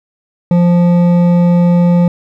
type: tone with hard clipping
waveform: sine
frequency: 174.61 Hz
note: F3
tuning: in tune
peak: -8 dBFS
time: 0.51-2.08 s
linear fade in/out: 2 ms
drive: 9 dB
effects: none